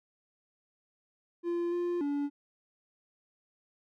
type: tone with pitch steps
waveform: triangle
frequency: 344.8 / 349.8 / 286.5 Hz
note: F4 / F4 / D4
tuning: -22 / +3 / -43 cents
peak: -27 dBFS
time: 1.43-2.3 s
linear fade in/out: 50 ms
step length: 290 ms
effects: none